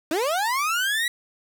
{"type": "linear sweep", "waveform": "30% pulse", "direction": "up", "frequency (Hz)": [291.5, 1959], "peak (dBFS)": -19, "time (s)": [0.11, 1.08], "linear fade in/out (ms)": 2, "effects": []}